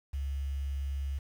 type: tone with quantisation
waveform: sine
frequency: 69.2 Hz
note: C#2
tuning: 2 cents flat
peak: -31 dBFS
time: 0.13-1.19 s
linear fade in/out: 10 ms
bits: 9
effects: none